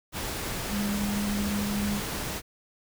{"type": "tone in noise", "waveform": "sine", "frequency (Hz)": 204.5, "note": "G#3", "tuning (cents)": -26, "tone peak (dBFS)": -27, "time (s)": [0.69, 2.01], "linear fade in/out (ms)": 50, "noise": "pink", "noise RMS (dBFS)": -33, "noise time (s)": [0.12, 2.42], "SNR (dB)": 3, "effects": []}